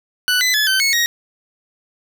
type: tone with pitch steps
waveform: 20% pulse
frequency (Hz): 1487 / 2010 / 1715 / 1539 / 2196 / 1883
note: F#6 / B6 / A6 / G6 / C#7 / A#6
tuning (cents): +8 / +30 / -45 / -32 / -17 / +17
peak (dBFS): -9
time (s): 0.28-1.06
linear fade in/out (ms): 0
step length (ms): 130
effects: none